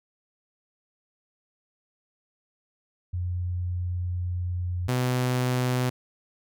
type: tone pair in turn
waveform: sine / sawtooth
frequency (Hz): 89.1 / 126.01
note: F2 / B2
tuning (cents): +35 / +35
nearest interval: tritone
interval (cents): 600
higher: second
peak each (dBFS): -26 / -19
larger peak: second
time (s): 3.13-4.88 / 4.88-5.9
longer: first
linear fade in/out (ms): 10
effects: none